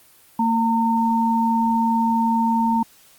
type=tone pair together; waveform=sine; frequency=228.1 / 912.4 Hz; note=A#3 / A#5; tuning=-37 / -37 cents; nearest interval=2 octaves; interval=2400 cents; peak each=-19 dBFS; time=0.39-2.83 s; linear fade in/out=5 ms; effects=white hiss -52 dBFS RMS until 3.18 s + Opus 32 kbps